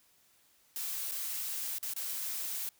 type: noise with dropouts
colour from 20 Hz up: blue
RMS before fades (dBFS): -37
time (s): 0.76-2.69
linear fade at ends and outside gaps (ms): 1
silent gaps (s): 1.113-1.118 / 1.784-1.828 / 1.936-1.963
effects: white hiss -67 dBFS RMS until 2.79 s